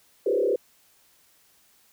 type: tone with frequency modulation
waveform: sine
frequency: 445.5 Hz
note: A4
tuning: 22 cents sharp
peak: -20 dBFS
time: 0.26-0.56 s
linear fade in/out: 5 ms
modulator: 34.7 Hz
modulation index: 2.4
effects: white hiss -61 dBFS RMS until 1.92 s